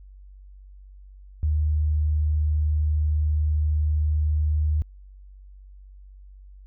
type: tone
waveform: sine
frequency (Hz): 76.1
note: D#2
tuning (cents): -38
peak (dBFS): -19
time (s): 1.43-4.82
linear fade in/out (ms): 0
effects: added 48 Hz sine -43 dBFS peak until 6.66 s